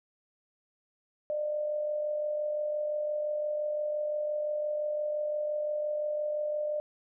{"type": "tone with amplitude modulation", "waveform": "sine", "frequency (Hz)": 600, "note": "D5", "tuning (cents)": 37, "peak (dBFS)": -27, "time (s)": [1.3, 6.8], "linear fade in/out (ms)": 0, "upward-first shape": "sine", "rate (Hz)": 45.8, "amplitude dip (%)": 40, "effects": []}